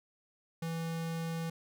square tone, 164.81 Hz, E3, in tune, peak -35 dBFS, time 0.62-1.5 s, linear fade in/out 5 ms, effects none

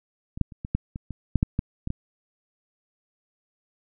clicks, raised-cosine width 5 ms, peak -22 / -8 / -30 / -20 / -10 / -21 / -21 / -7 / -7 / -11 / -16 / -15 dBFS, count 12, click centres 0.375 / 0.413 / 0.522 / 0.649 / 0.75 / 0.959 / 1.107 / 1.357 / 1.429 / 1.591 / 1.874 / 1.904 s, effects none

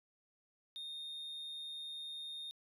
sine tone, 3675 Hz, A#7, 25 cents flat, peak -40 dBFS, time 0.76-2.51 s, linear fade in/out 0 ms, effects tanh soft clip ceiling -42 dBFS

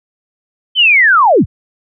sine linear sweep, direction down, 3131 to 33.03 Hz, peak -5 dBFS, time 0.75-1.46 s, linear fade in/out 50 ms, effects none

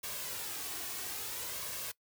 white noise with flanger, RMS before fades -40 dBFS, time 0.03-1.92 s, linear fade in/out 10 ms, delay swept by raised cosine 1.8 to 2.73 ms, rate 0.6 Hz, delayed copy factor +0.5, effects noise-tail reverb RT60 0.1 s tail -21 dB re dry + high-pass 60 Hz 12 dB/octave

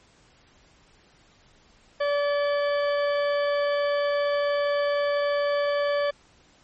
harmonic tone with a mistuned harmonic, 576 Hz, D5, 34 cents flat, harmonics 1 / 2 / 3 / 4 / 5 / 6 / 8, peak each -22 / -32 / -33 / -40 / -42 / -43 / -42 dBFS, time 2-6.11 s, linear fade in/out 10 ms, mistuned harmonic 5, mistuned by +100 cents, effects pink hiss -58 dBFS RMS until 6.63 s + MP3 32 kbps

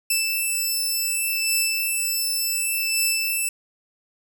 10% pulse beating tone pair, 2644 / 2644.68 Hz, E7 / E7, +5 / +5 cents, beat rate 0.68 Hz, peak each -18 / -14 dBFS, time 0.1-3.49 s, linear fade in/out 5 ms, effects none

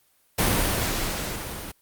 pink noise with level ramp, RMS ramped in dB -20 to -36 dBFS, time 0.38-1.72 s, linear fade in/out 10 ms, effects white hiss -64 dBFS RMS until 1.81 s + Opus 32 kbps

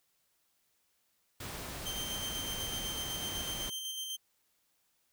pink noise, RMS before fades -42 dBFS, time 1.4-3.7 s, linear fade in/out 5 ms
sawtooth tone with tremolo, 3136 Hz, G7, in tune, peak -33 dBFS, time 1.85-4.17 s, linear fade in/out 20 ms, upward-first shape square, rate 8 Hz, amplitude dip 30%
effects white hiss -75 dBFS RMS until 5.12 s

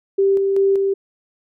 sine tone with tremolo, 392 Hz, G4, in tune, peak -12 dBFS, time 0.18-0.94 s, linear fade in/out 10 ms, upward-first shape square, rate 2.6 Hz, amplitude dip 30%, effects none

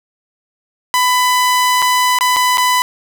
sawtooth tone with dropouts, 999 Hz, B5, 20 cents sharp, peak -7 dBFS, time 0.94-2.82 s, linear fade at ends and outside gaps 0 ms, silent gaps 1.82-1.824 / 2.187-2.209 / 2.362-2.367 / 2.573-2.581 s, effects none

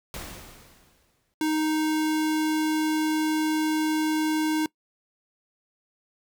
pink noise with exponential decay, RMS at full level -35 dBFS, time 0.14-1.34 s, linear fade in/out 1 ms, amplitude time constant 260 ms
square tone, 311.1 Hz, D#4, in tune, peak -23 dBFS, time 1.41-4.66 s, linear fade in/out 2 ms
effects noise-tail reverb RT60 0.1 s tail -22 dB re dry

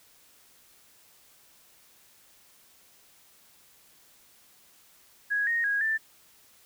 sine tone with pitch steps, 1660 / 1860 / 1646 / 1773 Hz, G#6 / A#6 / G#6 / A6, -1 / -4 / -16 / +13 cents, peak -24 dBFS, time 5.3-5.98 s, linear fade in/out 20 ms, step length 170 ms, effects white hiss -59 dBFS RMS until 6.65 s

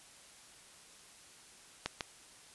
clicks, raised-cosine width 0.2 ms, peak -16 / -18 dBFS, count 2, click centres 1.86 / 2.008 s, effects white hiss -57 dBFS RMS until 2.54 s + resampled to 24000 Hz

